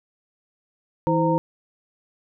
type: tone cluster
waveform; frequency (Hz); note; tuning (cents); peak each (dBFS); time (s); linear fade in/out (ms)
sine; 162.6 / 324.9 / 517 / 923; E3 / E4 / C5 / A#5; -23 / -25 / -21 / -17; -23; 1.07-1.38; 0
effects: none